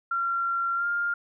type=tone with pitch glide; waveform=sine; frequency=1373 to 1403.5 Hz; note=F6 to F6; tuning=-30 to +8 cents; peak=-24 dBFS; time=0.11-1.14 s; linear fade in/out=5 ms; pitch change=+38 cents; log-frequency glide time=0.76-0.86 s; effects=none